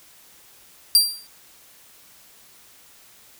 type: tone with exponential decay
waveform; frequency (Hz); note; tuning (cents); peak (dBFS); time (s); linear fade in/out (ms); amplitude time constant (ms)
sawtooth; 4728; D8; +11; -6; 0.95-1.27; 1; 68
effects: white hiss -51 dBFS RMS until 3.39 s